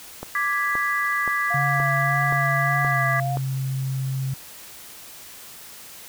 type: click train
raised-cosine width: 1 ms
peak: -17 dBFS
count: 7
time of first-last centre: 0.23-3.371 s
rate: 1.91 Hz
type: chord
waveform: sine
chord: G# diminished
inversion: second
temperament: equal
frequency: 1174.7 / 1661.2 / 1975.5 Hz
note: D6 / G#6 / B6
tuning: 0 / 0 / 0 cents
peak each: -25 dBFS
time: 0.35-3.2 s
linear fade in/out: 2 ms
type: tone with vibrato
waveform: sine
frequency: 698 Hz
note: F5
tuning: 1 cent flat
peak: -26 dBFS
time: 1.5-3.37 s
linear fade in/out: 10 ms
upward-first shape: sine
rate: 1.7 Hz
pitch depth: 39 cents each way
type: tone with pitch glide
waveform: sine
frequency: 140 to 132.98 Hz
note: C#3 to C3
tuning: +18 to +28 cents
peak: -23 dBFS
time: 1.54-4.34 s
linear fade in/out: 5 ms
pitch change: -90 cents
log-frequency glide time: 2.85-2.99 s
effects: white hiss -42 dBFS RMS until 6.08 s